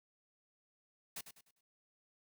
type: noise with echo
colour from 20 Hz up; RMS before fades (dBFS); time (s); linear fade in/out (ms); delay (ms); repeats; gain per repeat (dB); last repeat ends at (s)
white; -44; 1.16-1.21; 5; 100; 4; -9; 1.61
effects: noise-tail reverb RT60 0.2 s tail -26 dB re dry + high-pass 60 Hz 12 dB/octave